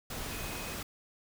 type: tone in noise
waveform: sine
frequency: 2514 Hz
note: D#7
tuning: 17 cents sharp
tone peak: -47 dBFS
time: 0.31-0.74 s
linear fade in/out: 5 ms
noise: pink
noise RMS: -39 dBFS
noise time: 0.1-0.83 s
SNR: -11 dB
effects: none